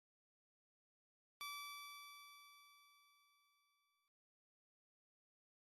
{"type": "tone with exponential decay", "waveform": "15% pulse", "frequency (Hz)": 1156, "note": "D6", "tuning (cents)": -28, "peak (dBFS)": -39, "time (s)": [1.41, 4.08], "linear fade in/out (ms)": 0, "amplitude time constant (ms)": 580, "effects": ["noise-tail reverb RT60 0.4 s tail -22 dB re dry", "MP3 64 kbps"]}